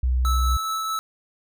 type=tone; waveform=sine; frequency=62.9 Hz; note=B1; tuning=32 cents sharp; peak=-18 dBFS; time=0.03-0.57 s; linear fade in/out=5 ms
type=tone with tremolo; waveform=square; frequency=1308 Hz; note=E6; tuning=14 cents flat; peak=-24 dBFS; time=0.25-0.99 s; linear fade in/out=0 ms; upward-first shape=triangle; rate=4.7 Hz; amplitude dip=25%
effects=none